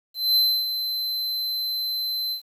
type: tone with ADSR envelope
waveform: square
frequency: 4070 Hz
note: C8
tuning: 49 cents flat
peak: -16 dBFS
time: 0.14-2.42 s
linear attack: 220 ms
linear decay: 290 ms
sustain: -9 dB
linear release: 100 ms
effects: 9-bit